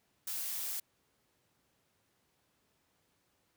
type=noise; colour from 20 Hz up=blue; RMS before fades=-38 dBFS; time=0.27-0.8 s; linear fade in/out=5 ms; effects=pink hiss -75 dBFS RMS until 3.56 s + high-pass 80 Hz 12 dB/octave